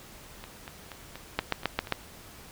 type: two click trains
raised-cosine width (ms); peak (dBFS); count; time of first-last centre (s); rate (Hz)
0.3; -9 / -24; 5 / 7; 1.39-1.923 / 0.44-1.872; 7.5 / 4.19
effects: pink hiss -49 dBFS RMS until 2.51 s